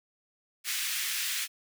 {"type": "high-pass noise", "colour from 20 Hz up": "pink", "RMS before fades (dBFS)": -32, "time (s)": [0.64, 1.48], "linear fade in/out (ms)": 50, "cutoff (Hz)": 1800, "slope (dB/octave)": 24, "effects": []}